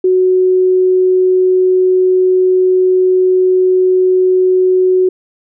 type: tone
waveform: sine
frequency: 370 Hz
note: F#4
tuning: in tune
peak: -7 dBFS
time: 0.04-5.09 s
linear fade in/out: 5 ms
effects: none